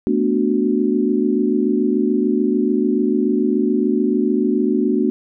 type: chord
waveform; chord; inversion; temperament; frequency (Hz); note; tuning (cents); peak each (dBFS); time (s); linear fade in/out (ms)
sine; B minor seventh; third; equal; 220 / 246.9 / 293.7 / 370; A3 / B3 / D4 / F#4; 0 / 0 / 0 / 0; -20; 0.07-5.1; 0
effects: none